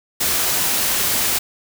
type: noise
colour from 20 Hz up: white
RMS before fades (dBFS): -19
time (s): 0.2-1.39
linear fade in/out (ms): 10
effects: none